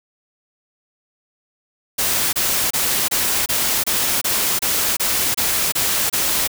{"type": "noise bursts", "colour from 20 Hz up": "white", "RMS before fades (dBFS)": -19, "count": 12, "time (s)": [1.98, 6.477], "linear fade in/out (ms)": 10, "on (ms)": 350, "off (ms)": 27, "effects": []}